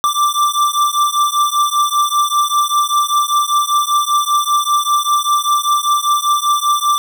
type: beating tone pair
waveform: square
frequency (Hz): 1174.7 / 1179.8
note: D6 / D6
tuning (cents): 0 / +8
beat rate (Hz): 5.1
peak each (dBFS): -16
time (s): 0.04-6.98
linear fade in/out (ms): 0
effects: none